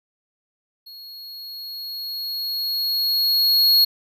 square tone with level ramp, 4314 Hz, C#8, 48 cents flat, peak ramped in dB -39 to -12 dBFS, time 0.86-3.85 s, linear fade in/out 10 ms, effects none

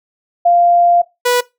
sine / sawtooth tone pair in turn, 696 / 490.7 Hz, F5 / B4, -6 / -11 cents, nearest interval tritone, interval 605 cents, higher first, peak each -7 dBFS, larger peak neither, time 0.45-1.02 / 1.25-1.41 s, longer first, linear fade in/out 10 ms, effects noise-tail reverb RT60 0.2 s tail -19 dB re dry

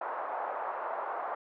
pink band-pass noise, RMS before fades -36 dBFS, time 0.01-1.35 s, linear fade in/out 5 ms, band 620 to 1200 Hz, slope 24 dB/octave, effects none

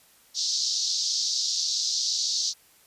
pink band-pass noise, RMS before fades -27 dBFS, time 0.34-2.54 s, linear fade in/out 50 ms, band 4100 to 6200 Hz, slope 48 dB/octave, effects white hiss -58 dBFS RMS until 2.86 s + resampled to 32000 Hz

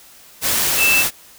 sine tone in noise, 2647 Hz, E7, 7 cents sharp, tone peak -13 dBFS, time 0.77-1.05 s, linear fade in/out 50 ms, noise white, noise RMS -18 dBFS, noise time 0.41-1.11 s, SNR +2 dB, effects white hiss -45 dBFS RMS until 1.38 s

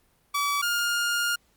sawtooth tone pair in turn, 1146 / 1414.2 Hz, D6 / F6, -43 / +21 cents, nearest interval major third, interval 364 cents, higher second, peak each -20 dBFS, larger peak neither, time 0.34-0.62 / 0.62-1.36 s, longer second, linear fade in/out 10 ms, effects pink hiss -65 dBFS RMS until 1.56 s + Opus 32 kbps

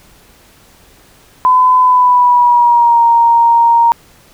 sine tone with pitch glide, 1011 to 932.5 Hz, B5 to A#5, +40 to 0 cents, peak -5 dBFS, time 1.45-3.92 s, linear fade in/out 0 ms, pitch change -140 cents, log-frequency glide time 1.8-3.03 s, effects pink hiss -45 dBFS RMS until 4.33 s

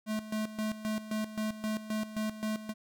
square tone with tremolo, 215.9 Hz, A3, 33 cents flat, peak -31 dBFS, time 0.06-2.74 s, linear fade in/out 50 ms, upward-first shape square, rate 3.8 Hz, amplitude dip 75%, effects none

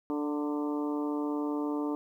harmonic tone with a mistuned harmonic, 147.3 Hz, D3, 6 cents sharp, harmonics 2 / 3 / 4 / 5 / 6 / 7 / 8, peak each -30 / -37 / -43 / -46 / -42 / -45 / -46 dBFS, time 0.1-1.95 s, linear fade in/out 0 ms, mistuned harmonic 6, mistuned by +29 cents, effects 11-bit

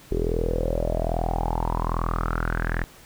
sawtooth tone with low-pass filter sweep, 41.2 Hz, E1, in tune, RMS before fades -25 dBFS, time 0.11-2.84 s, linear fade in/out 0 ms, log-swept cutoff 390 to 1800 Hz, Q 8.2, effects pink hiss -49 dBFS RMS until 3.05 s

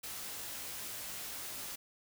white noise with comb filter, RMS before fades -43 dBFS, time 0.03-1.76 s, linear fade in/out 10 ms, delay 19 ms, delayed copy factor +0.6, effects none

